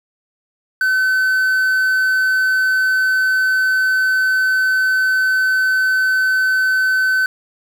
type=tone with quantisation; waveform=triangle; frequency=1522 Hz; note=F#6; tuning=48 cents sharp; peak=-11 dBFS; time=0.81-7.26 s; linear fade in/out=2 ms; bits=6; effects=none